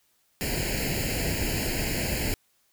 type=noise with comb filter; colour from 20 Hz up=pink; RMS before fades=-28 dBFS; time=0.41-2.34 s; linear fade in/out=0 ms; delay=0.42 ms; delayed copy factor=+0.9; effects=white hiss -68 dBFS RMS until 2.72 s